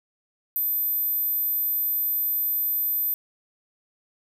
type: tone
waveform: sine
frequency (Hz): 13670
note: G#9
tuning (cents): +49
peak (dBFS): -22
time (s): 0.56-3.14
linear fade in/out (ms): 0
effects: none